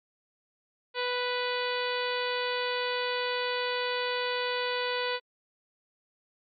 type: harmonic tone with a mistuned harmonic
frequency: 493.9 Hz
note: B4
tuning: in tune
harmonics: 1 / 2 / 3 / 4 / 5 / 6 / 7 / 8 / 9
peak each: -32 / -35 / -37 / -38 / -39 / -40 / -40 / -41 / -42 dBFS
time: 0.94-5.2 s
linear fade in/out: 50 ms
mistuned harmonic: 9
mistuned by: +25 cents
effects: AAC 64 kbps